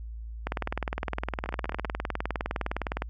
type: two click trains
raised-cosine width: 0.5 ms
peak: -21 / -14 dBFS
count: 7 / 51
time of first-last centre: 1.46-1.852 / 0.47-3.021 s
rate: 15.3 / 19.6 Hz
effects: added 56 Hz sine -36 dBFS peak until 3.09 s